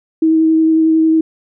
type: tone with vibrato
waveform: sine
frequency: 320 Hz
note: D#4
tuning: 49 cents sharp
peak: -8 dBFS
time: 0.22-1.21 s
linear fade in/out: 5 ms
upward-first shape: sine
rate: 11 Hz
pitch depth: 11 cents each way
effects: none